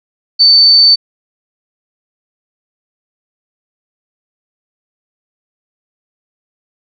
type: tone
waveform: sine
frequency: 4538 Hz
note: C#8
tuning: 40 cents sharp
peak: -3 dBFS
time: 0.39-0.96 s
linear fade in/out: 20 ms
effects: none